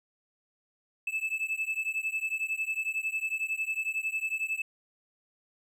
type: beating tone pair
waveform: triangle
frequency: 2614 / 2625 Hz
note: E7 / E7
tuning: -15 / -8 cents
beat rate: 11 Hz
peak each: -31 dBFS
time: 1.07-4.62 s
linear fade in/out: 5 ms
effects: none